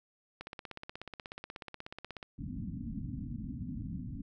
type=click train; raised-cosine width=0.3 ms; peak=-26 dBFS; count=31; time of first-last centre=0.41-2.228 s; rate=16.5 Hz
type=low-pass noise; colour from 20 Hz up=white; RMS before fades=-40 dBFS; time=2.38-4.22 s; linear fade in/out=10 ms; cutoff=280 Hz; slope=96 dB/octave
effects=none